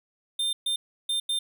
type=tone bursts at uneven times; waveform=square; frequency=3600 Hz; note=A7; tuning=39 cents sharp; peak=-25 dBFS; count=4; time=0.39-0.53 / 0.66-0.76 / 1.09-1.2 / 1.29-1.39 s; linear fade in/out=5 ms; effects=none